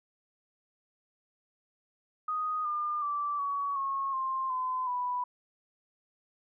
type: tone with pitch steps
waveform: sine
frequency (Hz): 1244.5 / 1204.2 / 1165.2 / 1127.5 / 1090.9 / 1055.6 / 1021.4 / 988.3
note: D#6 / D6 / D6 / C#6 / C#6 / C6 / C6 / B5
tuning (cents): 0 / +43 / -14 / +29 / -28 / +15 / -42 / +1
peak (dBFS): -29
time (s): 2.28-5.24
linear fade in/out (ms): 5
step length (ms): 370
effects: none